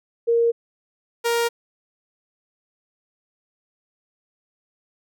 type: tone pair in turn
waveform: sine / sawtooth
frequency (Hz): 466.2 / 468.6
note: A#4 / A#4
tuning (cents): 0 / +9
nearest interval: unison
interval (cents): 9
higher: second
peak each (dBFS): -15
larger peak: neither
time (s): 0.27-0.52 / 1.24-1.49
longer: neither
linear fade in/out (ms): 20
effects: none